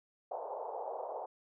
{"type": "band-pass noise", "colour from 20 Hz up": "white", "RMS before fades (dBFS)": -41, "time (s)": [0.31, 1.26], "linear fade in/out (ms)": 5, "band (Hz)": [450, 890], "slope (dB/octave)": 48, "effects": []}